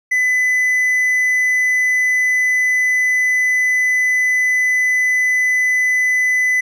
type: tone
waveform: triangle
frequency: 2005 Hz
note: B6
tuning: 26 cents sharp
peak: -11 dBFS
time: 0.11-6.61 s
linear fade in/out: 10 ms
effects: none